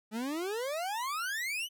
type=exponential sweep; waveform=40% pulse; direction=up; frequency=208.6 to 3085 Hz; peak=-32 dBFS; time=0.11-1.69 s; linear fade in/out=50 ms; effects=none